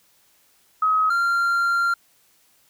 sine / triangle tone pair in turn, 1271 / 1385 Hz, D#6 / F6, +36 / -15 cents, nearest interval minor second, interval 149 cents, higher second, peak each -16 dBFS, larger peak neither, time 0.82-1.1 / 1.1-1.94 s, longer second, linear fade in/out 5 ms, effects white hiss -60 dBFS RMS until 2.69 s

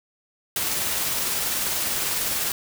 white noise with tremolo, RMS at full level -24 dBFS, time 0.56-2.52 s, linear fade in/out 2 ms, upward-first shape triangle, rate 20 Hz, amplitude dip 30%, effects none

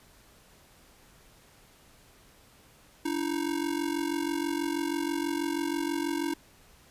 square ring-modulated tone, 312.7 Hz, D#4, 9 cents sharp, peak -26 dBFS, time 3.05-6.34 s, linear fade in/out 5 ms, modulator 23.1 Hz, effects pink hiss -58 dBFS RMS until 6.9 s + resampled to 32000 Hz

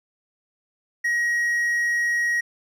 triangle tone, 1895 Hz, A#6, 28 cents sharp, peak -18 dBFS, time 1.04-2.41 s, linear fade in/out 10 ms, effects none

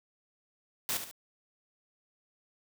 white noise with echo, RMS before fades -32 dBFS, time 0.89-0.97 s, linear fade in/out 0 ms, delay 71 ms, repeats 2, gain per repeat -8 dB, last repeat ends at 1.112 s, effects none

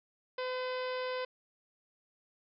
harmonic tone with a mistuned harmonic, 508 Hz, B4, 49 cents sharp, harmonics 1 / 2 / 3 / 4 / 5 / 6 / 7 / 8 / 9 / 10, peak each -35 / -41 / -45 / -47 / -49 / -51 / -52 / -53 / -54 / -55 dBFS, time 0.38-1.25 s, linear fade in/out 5 ms, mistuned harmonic 9, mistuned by +37 cents, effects none

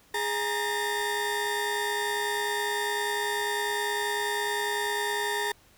30% pulse tone cluster, 414.3 / 937 / 1804 Hz, G#4 / A#5 / A6, -4 / +9 / +43 cents, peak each -29 dBFS, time 0.14-5.52 s, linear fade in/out 5 ms, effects pink hiss -59 dBFS RMS until 5.77 s

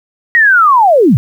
sine linear sweep, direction down, 1917 to 97 Hz, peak -4 dBFS, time 0.35-1.17 s, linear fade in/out 0 ms, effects 7-bit

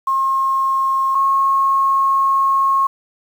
sine tone pair in turn, 1073 / 1086.1 Hz, C6 / C#6, +43 / -36 cents, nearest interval unison, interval 21 cents, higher second, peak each -14 / -12 dBFS, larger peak second, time 0.07-1.15 / 1.15-2.87 s, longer second, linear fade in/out 5 ms, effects 7-bit

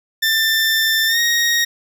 20% pulse tone with pitch glide, 1782 to 1873.8 Hz, A6 to A#6, +22 to +8 cents, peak -9 dBFS, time 0.22-1.65 s, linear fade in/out 10 ms, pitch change +86 cents, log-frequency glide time 1.07-1.19 s, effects none

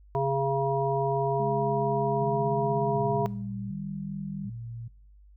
harmonic tone, 137 Hz, C#3, 20 cents flat, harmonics 1 / 3 / 5 / 7, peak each -29 / -29 / -30 / -30 dBFS, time 0.15-3.26 s, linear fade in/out 0 ms
sine tone with pitch glide, 207.7 to 197.18 Hz, G#3 to G3, 0 to +10 cents, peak -34 dBFS, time 1.39-4.5 s, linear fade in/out 10 ms, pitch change -90 cents, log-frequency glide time 2.69-3.53 s
sine tone with vibrato, 133.6 Hz, C3, 36 cents sharp, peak -36 dBFS, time 2.21-4.88 s, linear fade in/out 5 ms, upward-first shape square, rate 0.67 Hz, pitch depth 240 cents each way
effects noise-tail reverb RT60 0.6 s tail -20 dB re dry + added 50 Hz sine -51 dBFS peak until 5.36 s

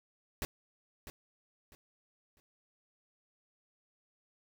pink noise with echo, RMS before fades -36 dBFS, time 0.42-0.45 s, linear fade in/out 0 ms, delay 650 ms, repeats 3, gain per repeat -11 dB, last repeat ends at 2.4 s, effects none

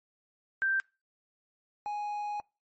sine / triangle tone pair in turn, 1568 / 830.6 Hz, G6 / G#5, 0 / 0 cents, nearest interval major seventh, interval 1100 cents, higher first, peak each -25 / -30 dBFS, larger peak first, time 0.62-0.8 / 1.86-2.4 s, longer second, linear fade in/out 0 ms, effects noise-tail reverb RT60 0.3 s tail -26 dB re dry + MP3 32 kbps

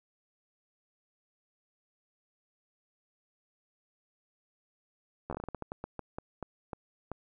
slowing click train, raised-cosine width 1 ms, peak -23 dBFS, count 17, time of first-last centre 5.3-7.117 s, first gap 12 ms, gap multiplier 1.26, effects none

